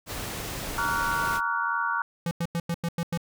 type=noise; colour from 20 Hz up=pink; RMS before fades=-34 dBFS; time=0.06-1.41 s; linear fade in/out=50 ms
type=chord; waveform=sine; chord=Gb major seventh; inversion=first; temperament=equal with one note detuned; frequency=932.3 / 1137.9 / 1396.9 / 1480 Hz; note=Bb5 / Db6 / F6 / Gb6; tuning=0 / +45 / 0 / 0 cents; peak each=-30 dBFS; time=0.78-2.02 s; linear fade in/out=2 ms
type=tone bursts; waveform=square; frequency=169.4 Hz; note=E3; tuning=48 cents sharp; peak=-26 dBFS; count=7; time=2.26-3.175 s; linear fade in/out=2 ms; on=51 ms; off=93 ms
effects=none